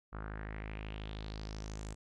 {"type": "tone with low-pass filter sweep", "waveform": "sawtooth", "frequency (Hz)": 52.9, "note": "G#1", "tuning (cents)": 33, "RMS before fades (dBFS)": -43, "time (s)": [0.12, 1.95], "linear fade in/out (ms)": 20, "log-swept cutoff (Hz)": [1300, 8100], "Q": 3.8, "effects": []}